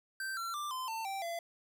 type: tone with pitch steps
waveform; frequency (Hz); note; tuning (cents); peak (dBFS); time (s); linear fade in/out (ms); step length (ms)
square; 1560 / 1358.1 / 1182.3 / 1029.2 / 896 / 780 / 679; G6 / F6 / D6 / C6 / A5 / G5 / F5; -9 / -49 / +11 / -29 / +31 / -9 / -49; -37; 0.2-1.39; 2; 170
effects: none